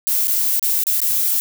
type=noise with dropouts; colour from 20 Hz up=violet; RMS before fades=-18 dBFS; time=0.07-1.4 s; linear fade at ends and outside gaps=0 ms; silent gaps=0.272-0.28 / 0.595-0.627 / 0.837-0.868 / 1.003-1.017 s; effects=none